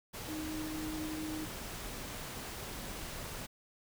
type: tone in noise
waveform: sine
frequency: 311.1 Hz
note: D#4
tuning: in tune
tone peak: -38 dBFS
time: 0.28-1.46 s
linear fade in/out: 20 ms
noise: pink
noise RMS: -43 dBFS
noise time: 0.13-3.47 s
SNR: +2 dB
effects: none